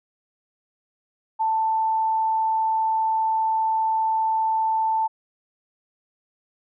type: tone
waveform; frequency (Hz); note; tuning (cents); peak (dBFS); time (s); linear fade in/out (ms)
sine; 885; A5; +10; -19; 1.39-5.08; 20
effects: none